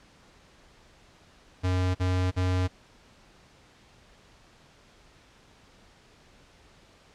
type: tone bursts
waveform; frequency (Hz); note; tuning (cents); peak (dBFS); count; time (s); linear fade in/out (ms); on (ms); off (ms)
square; 91.7; F#2; -15; -24; 3; 1.63-2.68; 20; 320; 45
effects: pink hiss -57 dBFS RMS until 7.14 s + low-pass 6000 Hz 12 dB/octave